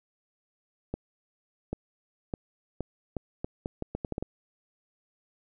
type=accelerating click train; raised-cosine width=2 ms; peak=-18 dBFS; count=13; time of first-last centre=0.94-4.226 s; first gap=790 ms; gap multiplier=0.77; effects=none